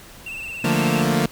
triangle tone with vibrato, 2679 Hz, E7, 27 cents sharp, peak -28 dBFS, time 0.26-1.02 s, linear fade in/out 5 ms, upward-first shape sine, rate 18 Hz, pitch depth 56 cents each way
sawtooth chord, Bb major seventh, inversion first, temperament equal, 146.83 / 174.61 / 220 / 233.1 Hz, D3 / F3 / A3 / Bb3, 0 / 0 / 0 / 0 cents, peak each -19 dBFS, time 0.64-1.26 s, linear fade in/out 5 ms
effects pink hiss -43 dBFS RMS until 1.31 s

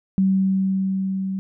sine tone with level ramp, 191.4 Hz, G3, 41 cents flat, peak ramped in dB -14 to -23 dBFS, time 0.18-1.39 s, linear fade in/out 0 ms, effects none

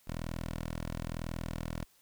10% pulse tone, 41 Hz, E1, 9 cents flat, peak -28 dBFS, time 0.07-1.85 s, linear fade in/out 10 ms, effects white hiss -66 dBFS RMS until 2.01 s

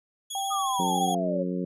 20% pulse tone with vibrato, 3322 Hz, G#7, in tune, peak -27 dBFS, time 0.3-1.15 s, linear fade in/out 10 ms, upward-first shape triangle, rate 14 Hz, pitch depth 35 cents each way
sine tone with pitch glide, 784 to 776.3 Hz, G5 to G5, 0 to -17 cents, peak -28 dBFS, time 0.35-1.15 s, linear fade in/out 2 ms, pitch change -17 cents, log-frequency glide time 0.54-0.84 s
sine exponential sweep, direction down, 1257 to 538 Hz, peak -27 dBFS, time 0.5-1.44 s, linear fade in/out 20 ms
harmonic tone, 90.6 Hz, F#2, 36 cents flat, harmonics 2 / 3 / 4 / 5 / 6, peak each -29 / -33 / -35 / -37 / -39 dBFS, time 0.79-1.65 s, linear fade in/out 5 ms
effects none

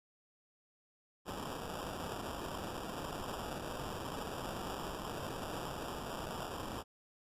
white noise with sample-and-hold, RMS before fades -42 dBFS, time 1.25-6.84 s, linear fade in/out 50 ms, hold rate 2100 Hz, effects resampled to 32000 Hz

